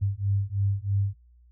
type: beating tone pair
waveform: sine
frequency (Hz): 98 / 101.1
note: G2 / G#2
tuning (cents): 0 / -46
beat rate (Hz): 3.1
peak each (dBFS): -26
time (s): 0.01-1.15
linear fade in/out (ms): 20
effects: added 60 Hz sine -53 dBFS peak until 1.51 s